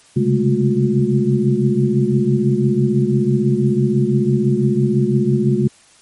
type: tone cluster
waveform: sine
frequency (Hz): 132.4 / 138.4 / 204.1 / 220.1 / 359.6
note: C3 / C#3 / G#3 / A3 / F#4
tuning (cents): +21 / -2 / -30 / +1 / -49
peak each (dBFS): -19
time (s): 0.16-5.68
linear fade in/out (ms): 10
effects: white hiss -49 dBFS RMS until 6.01 s + MP3 48 kbps